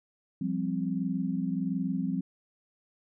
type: chord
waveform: sine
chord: F suspended second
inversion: none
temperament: equal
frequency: 174.61 / 196 / 261.6 Hz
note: F3 / G3 / C4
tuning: 0 / 0 / 0 cents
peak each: -32 dBFS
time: 0.41-2.21 s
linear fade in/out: 5 ms
effects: none